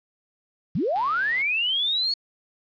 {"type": "linear sweep", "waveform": "sine", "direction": "up", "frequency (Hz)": [123.47, 4417], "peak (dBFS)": -21, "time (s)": [0.75, 2.14], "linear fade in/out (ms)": 5}
{"type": "click train", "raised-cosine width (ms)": 0.2, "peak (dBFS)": -25, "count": 64, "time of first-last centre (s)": [0.96, 1.417], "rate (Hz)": 138}
{"effects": ["resampled to 11025 Hz", "9-bit"]}